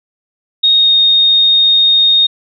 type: tone with pitch glide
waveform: sine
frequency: 3729 to 3703 Hz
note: A#7 to A#7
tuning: 0 to -12 cents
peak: -6 dBFS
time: 0.63-2.27 s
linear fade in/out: 10 ms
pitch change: -12 cents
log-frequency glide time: 0.74-0.95 s
effects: none